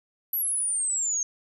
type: exponential sweep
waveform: sine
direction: down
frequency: 12000 to 6380 Hz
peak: -24 dBFS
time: 0.33-1.23 s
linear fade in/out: 2 ms
effects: none